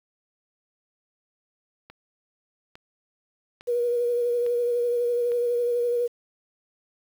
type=click train; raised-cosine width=0.3 ms; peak=-28 dBFS; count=5; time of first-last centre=1.9-5.319 s; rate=1.17 Hz
type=tone with vibrato; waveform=sine; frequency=480.7 Hz; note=B4; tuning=47 cents flat; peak=-21 dBFS; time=3.67-6.08 s; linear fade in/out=20 ms; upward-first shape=sine; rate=12 Hz; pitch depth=25 cents each way
effects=8-bit